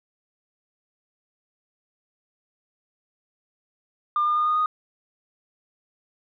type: tone with pitch steps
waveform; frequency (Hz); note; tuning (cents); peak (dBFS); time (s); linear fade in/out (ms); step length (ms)
sine; 1200 / 1209.7 / 1219.6 / 1229.5 / 1239.5; D6 / D#6 / D#6 / D#6 / D#6; +37 / -49 / -35 / -21 / -7; -18; 4.16-4.66; 2; 100
effects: tanh soft clip ceiling -15 dBFS